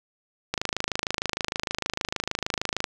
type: click train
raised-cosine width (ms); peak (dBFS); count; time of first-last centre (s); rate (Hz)
0.2; -8; 62; 0.54-2.842; 26.5
effects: none